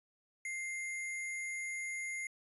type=tone with sample-and-hold; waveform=sine; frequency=2100 Hz; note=C7; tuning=6 cents sharp; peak=-37 dBFS; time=0.45-2.27 s; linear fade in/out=2 ms; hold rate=8820 Hz; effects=resampled to 32000 Hz